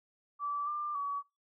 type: tone with pitch steps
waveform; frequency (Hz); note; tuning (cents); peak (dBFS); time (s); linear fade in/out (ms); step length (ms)
sine; 1158 / 1191 / 1135; D6 / D6 / C#6; -25 / +24 / +41; -32; 0.39-1.23; 50; 280
effects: noise-tail reverb RT60 0.2 s tail -17 dB re dry